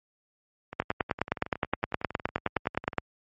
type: two click trains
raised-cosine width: 0.5 ms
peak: -22 / -9 dBFS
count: 25 / 22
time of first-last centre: 0.73-2.932 / 0.8-2.983 s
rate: 10.9 / 9.62 Hz
effects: high-pass 60 Hz 12 dB/octave + MP3 32 kbps